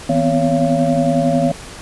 sine tone cluster, 161.6 / 246.1 / 257.1 / 560 / 683 Hz, E3 / B3 / C4 / C#5 / F5, -34 / -6 / -30 / +18 / -39 cents, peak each -19 dBFS, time 0.09-1.52 s, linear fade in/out 5 ms, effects pink hiss -34 dBFS RMS until 1.81 s + resampled to 24000 Hz

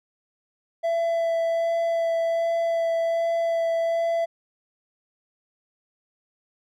triangle tone with vibrato, 667 Hz, E5, 20 cents sharp, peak -19 dBFS, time 0.83-4.26 s, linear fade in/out 20 ms, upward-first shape sine, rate 1.3 Hz, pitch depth 9 cents each way, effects none

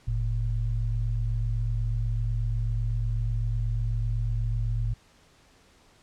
sine tone pair together, 44.84 / 112.9 Hz, F1 / A2, +46 / +45 cents, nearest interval octave + major third, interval 1599 cents, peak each -27 dBFS, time 0.07-4.94 s, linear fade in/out 10 ms, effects pink hiss -59 dBFS RMS until 6.02 s + low-pass 8000 Hz 12 dB/octave

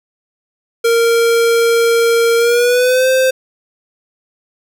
square tone with pitch glide, 463.7 to 520.5 Hz, A#4 to C5, -9 to -9 cents, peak -10 dBFS, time 0.84-3.31 s, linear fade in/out 10 ms, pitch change +200 cents, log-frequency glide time 2.37-3.09 s, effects none

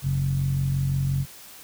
10% pulse tone with low-pass filter, 45.75 Hz, F#1, 19 cents flat, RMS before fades -24 dBFS, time 0.02-1.26 s, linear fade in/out 50 ms, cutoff 130 Hz, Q 8.2, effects white hiss -45 dBFS RMS until 1.63 s

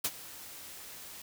white noise with ADSR envelope, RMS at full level -29 dBFS, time 0.04-1.22 s, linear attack 7 ms, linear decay 50 ms, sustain -18 dB, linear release 4 ms, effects none

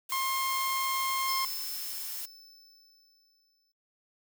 blue noise, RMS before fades -38 dBFS, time 0.09-2.26 s, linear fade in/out 10 ms
sawtooth tone, 1065 Hz, C6, 30 cents sharp, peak -25 dBFS, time 0.12-1.45 s, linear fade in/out 2 ms
square tone with exponential decay, 5274 Hz, E8, in tune, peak -33 dBFS, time 1.28-3.72 s, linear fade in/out 5 ms, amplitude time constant 530 ms
effects noise-tail reverb RT60 1.0 s tail -26 dB re dry

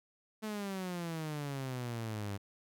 sawtooth exponential sweep, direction down, 219.2 to 98 Hz, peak -33 dBFS, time 0.42-2.38 s, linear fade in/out 20 ms, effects none

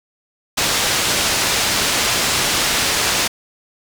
white low-pass noise, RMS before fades -18 dBFS, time 0.57-3.28 s, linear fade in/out 10 ms, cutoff 6300 Hz, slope 12 dB/octave, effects none

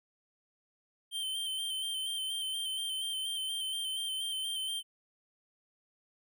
square tone with vibrato, 3119 Hz, G7, 9 cents flat, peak -34 dBFS, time 1.11-4.83 s, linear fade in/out 50 ms, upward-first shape square, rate 4.2 Hz, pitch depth 26 cents each way, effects none

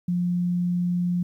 sine tone, 176.7 Hz, F3, 21 cents sharp, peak -21 dBFS, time 0.08-1.23 s, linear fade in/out 5 ms, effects 10-bit

